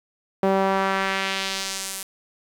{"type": "tone with band-pass filter sweep", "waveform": "sawtooth", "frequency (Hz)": 193, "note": "G3", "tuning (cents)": -27, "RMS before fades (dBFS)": -24, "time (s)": [0.43, 2.03], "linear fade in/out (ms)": 2, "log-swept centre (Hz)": [540, 11000], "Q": 1.1, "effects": ["8-bit"]}